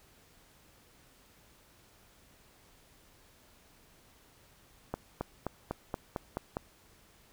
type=accelerating click train; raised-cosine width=1 ms; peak=-19 dBFS; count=8; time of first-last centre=4.94-6.569 s; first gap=270 ms; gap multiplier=0.95; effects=pink hiss -62 dBFS RMS until 7.32 s